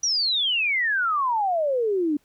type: exponential sweep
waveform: sine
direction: down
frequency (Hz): 5920 to 284.6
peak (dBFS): -20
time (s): 0.03-2.17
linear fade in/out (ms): 5
effects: pink hiss -65 dBFS RMS until 2.24 s